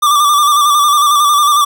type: tone with vibrato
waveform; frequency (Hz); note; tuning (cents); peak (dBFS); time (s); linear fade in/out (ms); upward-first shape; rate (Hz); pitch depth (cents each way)
square; 1174.7; D6; 0; -8; 0.02-1.65; 10; square; 11; 39
effects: none